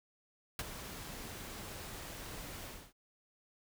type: noise with ADSR envelope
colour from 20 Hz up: pink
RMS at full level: -34 dBFS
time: 0.59-2.93 s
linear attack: 3 ms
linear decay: 27 ms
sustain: -12 dB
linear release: 270 ms
effects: none